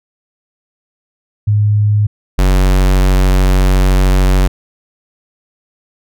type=tone pair in turn; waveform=sine / square; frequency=104.6 / 46.82 Hz; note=G#2 / F#1; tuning=+13 / +21 cents; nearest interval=octave + major second; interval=1392 cents; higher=first; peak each=-8 dBFS; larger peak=neither; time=1.47-2.07 / 2.38-4.48 s; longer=second; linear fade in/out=10 ms; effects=none